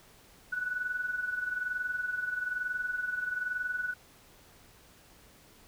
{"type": "tone with amplitude modulation", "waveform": "sine", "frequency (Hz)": 1480, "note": "F#6", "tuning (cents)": 0, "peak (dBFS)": -28, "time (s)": [0.52, 3.94], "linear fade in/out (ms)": 10, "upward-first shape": "sine", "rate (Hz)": 21.1, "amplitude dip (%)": 65, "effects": ["pink hiss -58 dBFS RMS until 5.67 s"]}